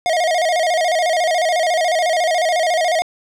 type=tone with vibrato; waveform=square; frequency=675 Hz; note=E5; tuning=41 cents sharp; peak=-15 dBFS; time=0.06-3.02 s; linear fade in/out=0 ms; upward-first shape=square; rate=14 Hz; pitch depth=100 cents each way; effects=low-pass 8000 Hz 12 dB/octave